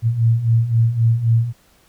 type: beating tone pair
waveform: sine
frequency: 112.5 / 116.3 Hz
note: A2 / A#2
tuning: +39 / -4 cents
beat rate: 3.8 Hz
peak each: -19 / -14 dBFS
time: 0.02-1.53 s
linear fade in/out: 50 ms
effects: pink hiss -55 dBFS RMS until 1.88 s